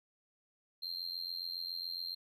triangle tone with amplitude modulation, 4175 Hz, C8, 5 cents flat, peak -33 dBFS, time 0.82-2.15 s, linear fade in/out 10 ms, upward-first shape sine, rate 87.2 Hz, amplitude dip 90%, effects none

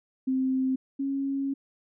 sine tone pair in turn, 261.6 / 274.4 Hz, C4 / C#4, 0 / -17 cents, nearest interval minor second, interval 83 cents, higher second, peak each -23 / -26 dBFS, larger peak first, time 0.27-0.76 / 0.99-1.54 s, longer second, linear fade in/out 10 ms, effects none

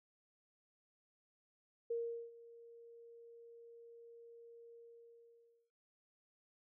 sine tone with ADSR envelope, 466.2 Hz, A#4, in tune, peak -35 dBFS, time 1.9-5.71 s, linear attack 8 ms, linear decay 400 ms, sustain -20 dB, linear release 950 ms, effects none

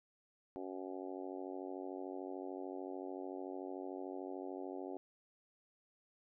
harmonic tone, 93.5 Hz, F#2, 19 cents sharp, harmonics 3 / 4 / 5 / 6 / 7 / 8 / 9, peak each -47 / -46 / -52 / -52 / -53 / -53 / -57 dBFS, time 0.56-4.97 s, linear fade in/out 0 ms, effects none

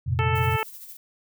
sine chord, F suspended fourth, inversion none, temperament equal with one note detuned, 88.22 / 116.54 / 130.81 Hz, F2 / Bb2 / C3, +18 / 0 / 0 cents, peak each -26 dBFS, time 0.06-0.57 s, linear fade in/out 20 ms
harmonic tone, 440 Hz, A4, in tune, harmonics 1 / 2 / 3 / 4 / 5 / 6 / 7, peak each -30 / -28 / -30 / -35 / -33 / -33 / -39 dBFS, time 0.19-0.63 s, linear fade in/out 0 ms
violet noise with tremolo, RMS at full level -40 dBFS, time 0.35-0.97 s, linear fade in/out 5 ms, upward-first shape sine, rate 13 Hz, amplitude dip 50%
effects none

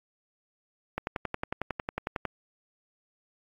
click train, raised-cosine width 0.5 ms, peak -15 dBFS, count 15, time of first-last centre 0.98-2.253 s, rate 11 Hz, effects AAC 64 kbps

